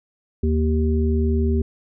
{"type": "harmonic tone", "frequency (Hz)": 77.78, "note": "D#2", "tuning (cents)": 0, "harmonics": [1, 3, 5], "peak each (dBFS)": [-18, -23, -25], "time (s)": [0.43, 1.62], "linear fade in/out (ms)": 5, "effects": []}